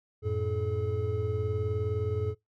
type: tone cluster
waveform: triangle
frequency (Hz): 90.5 / 109.9 / 428.4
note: F#2 / A2 / A4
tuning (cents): -38 / -2 / -46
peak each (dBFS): -30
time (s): 0.22-2.35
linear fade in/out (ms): 50
effects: noise-tail reverb RT60 0.2 s tail -25 dB re dry